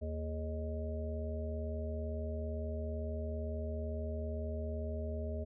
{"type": "harmonic tone with a mistuned harmonic", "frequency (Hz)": 77.78, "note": "D#2", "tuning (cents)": 0, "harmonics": [1, 3, 5, 7, 8], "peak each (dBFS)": [-37, -45, -46, -52, -44], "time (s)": [0.01, 5.45], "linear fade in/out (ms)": 20, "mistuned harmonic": 5, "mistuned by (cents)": 110, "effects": []}